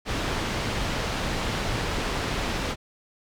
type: low-pass noise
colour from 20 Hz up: pink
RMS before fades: -28 dBFS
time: 0.05-2.76 s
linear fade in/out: 50 ms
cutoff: 4800 Hz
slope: 12 dB/octave
effects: none